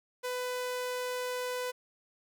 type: tone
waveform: sawtooth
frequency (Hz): 499.2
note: B4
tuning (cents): +19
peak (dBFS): -29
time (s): 0.23-1.72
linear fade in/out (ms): 20
effects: none